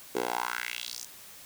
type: tone with high-pass filter sweep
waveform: 10% pulse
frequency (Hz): 60.3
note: B1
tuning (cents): -41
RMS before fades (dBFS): -34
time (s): 0.15-1.05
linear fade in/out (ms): 5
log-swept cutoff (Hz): 410 to 6700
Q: 3
effects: white hiss -49 dBFS RMS until 1.45 s